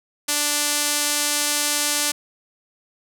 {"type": "tone with band-pass filter", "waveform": "sawtooth", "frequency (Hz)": 293.7, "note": "D4", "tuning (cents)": 0, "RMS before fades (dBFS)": -22, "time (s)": [0.28, 2.12], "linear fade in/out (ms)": 10, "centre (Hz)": 8700, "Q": 0.86, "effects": []}